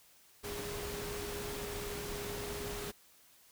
sine tone in noise, 410 Hz, G#4, 22 cents flat, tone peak -42 dBFS, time 0.43-2.92 s, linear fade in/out 20 ms, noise pink, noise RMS -42 dBFS, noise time 0.43-2.92 s, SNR -3 dB, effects white hiss -63 dBFS RMS until 3.51 s

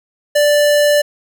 square tone, 587.3 Hz, D5, in tune, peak -10 dBFS, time 0.35-1.02 s, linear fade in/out 10 ms, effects none

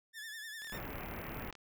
sawtooth tone with vibrato, 1760 Hz, A6, in tune, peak -40 dBFS, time 0.13-0.8 s, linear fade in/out 50 ms, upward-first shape triangle, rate 10 Hz, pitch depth 82 cents each way
click train, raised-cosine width 0.2 ms, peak -36 dBFS, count 37, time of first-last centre 0.62-1.553 s, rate 38.6 Hz
pink band-stop noise, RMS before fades -43 dBFS, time 0.72-1.51 s, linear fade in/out 5 ms, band 2700 to 13000 Hz, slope 48 dB/octave
effects none

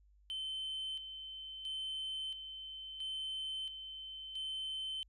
sine tone with tremolo, 3076 Hz, G7, 33 cents flat, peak -36 dBFS, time 0.3-5.03 s, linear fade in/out 0 ms, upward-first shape square, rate 0.74 Hz, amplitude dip 60%, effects tanh soft clip ceiling -36 dBFS + added 50 Hz sine -63 dBFS peak until 5.08 s

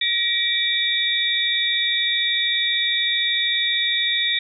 sine tone cluster, 1903 / 2319 / 3486 / 3719 Hz, A#6 / D7 / A7 / A#7, +35 / -22 / -17 / -5 cents, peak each -26 / -26 / -23 / -22 dBFS, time 0.01-4.39 s, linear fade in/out 5 ms, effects none

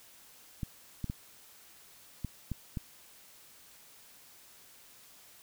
clicks, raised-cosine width 5 ms, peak -22 dBFS, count 6, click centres 0.632 / 1.043 / 1.099 / 2.247 / 2.517 / 2.772 s, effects white hiss -57 dBFS RMS until 5.42 s

